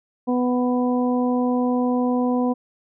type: harmonic tone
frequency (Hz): 248.2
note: B3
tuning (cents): +9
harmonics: 1 / 2 / 3 / 4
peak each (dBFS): -19 / -25 / -29 / -31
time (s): 0.27-2.54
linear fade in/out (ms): 20
effects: none